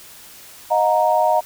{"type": "chord", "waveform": "sine", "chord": "D# minor", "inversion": "none", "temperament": "equal with one note detuned", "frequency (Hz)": [622.3, 721.8, 932.3], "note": ["D#5", "F#5", "A#5"], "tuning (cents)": [0, -43, 0], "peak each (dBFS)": -18, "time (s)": [0.7, 1.41], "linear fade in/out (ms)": 20, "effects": ["white hiss -42 dBFS RMS until 1.45 s"]}